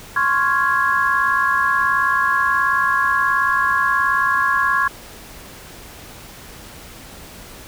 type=chord; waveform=sine; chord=Db major seventh; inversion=third; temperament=equal with one note detuned; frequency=1050.1 / 1108.7 / 1396.9 / 1661.2 Hz; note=C6 / Db6 / F6 / Ab6; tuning=+6 / 0 / 0 / 0 cents; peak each=-21 / -20 / -24 / -18 dBFS; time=0.16-4.88 s; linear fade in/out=5 ms; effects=pink hiss -39 dBFS RMS until 7.67 s